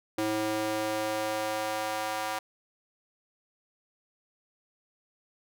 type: tone with high-pass filter sweep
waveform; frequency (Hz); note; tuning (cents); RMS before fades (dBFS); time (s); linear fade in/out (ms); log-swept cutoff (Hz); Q
square; 108; A2; -32; -31; 0.18-2.39; 5; 350 to 810; 1.7
effects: none